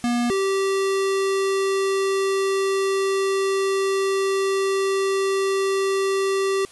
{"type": "tone pair in turn", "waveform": "square", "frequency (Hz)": [240, 388.9], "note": ["B3", "G4"], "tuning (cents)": [-49, -14], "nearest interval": "minor sixth", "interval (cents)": 835, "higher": "second", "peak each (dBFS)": -20, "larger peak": "neither", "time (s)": [[0.04, 0.3], [0.3, 6.65]], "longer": "second", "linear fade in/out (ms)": 0, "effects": ["white hiss -47 dBFS RMS until 6.71 s", "resampled to 24000 Hz"]}